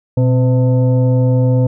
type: tone with frequency modulation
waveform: sine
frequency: 123.47 Hz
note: B2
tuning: in tune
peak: -9 dBFS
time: 0.17-1.67 s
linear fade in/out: 5 ms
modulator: 385 Hz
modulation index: 0.69
effects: none